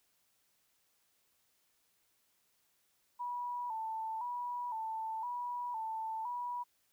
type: tone with vibrato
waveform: sine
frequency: 929 Hz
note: A#5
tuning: 6 cents flat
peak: -36 dBFS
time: 3.19-6.64 s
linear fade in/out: 20 ms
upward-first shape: square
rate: 0.98 Hz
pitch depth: 81 cents each way
effects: white hiss -75 dBFS RMS until 6.92 s